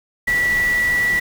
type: tone in noise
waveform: sine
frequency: 1952 Hz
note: B6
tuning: 21 cents flat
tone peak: -15 dBFS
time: 0.27-1.2 s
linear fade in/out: 10 ms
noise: pink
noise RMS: -30 dBFS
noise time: 0.27-1.2 s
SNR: +12 dB
effects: none